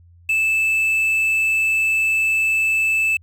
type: tone with quantisation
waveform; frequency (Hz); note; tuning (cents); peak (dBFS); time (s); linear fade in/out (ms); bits
triangle; 2630; E7; -5; -14; 0.29-3.17; 5; 7
effects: added 86 Hz sine -46 dBFS peak until 3.22 s